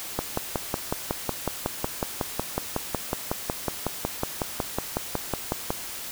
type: click train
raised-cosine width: 1 ms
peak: -10 dBFS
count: 31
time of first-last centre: 0.19-5.705 s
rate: 5.44 Hz
effects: white hiss -36 dBFS RMS until 6.11 s